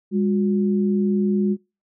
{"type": "tone pair together", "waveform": "sine", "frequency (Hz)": [202.6, 361.5], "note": ["G#3", "F#4"], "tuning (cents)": [-43, -40], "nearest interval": "minor seventh", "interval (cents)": 1003, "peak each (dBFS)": [-18, -24], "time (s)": [0.11, 1.57], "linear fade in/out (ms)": 50, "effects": ["noise-tail reverb RT60 0.3 s tail -26 dB re dry"]}